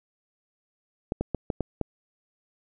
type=clicks; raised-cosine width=2 ms; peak=-13 dBFS; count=6; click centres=1.121 / 1.21 / 1.347 / 1.502 / 1.607 / 1.813 s; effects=none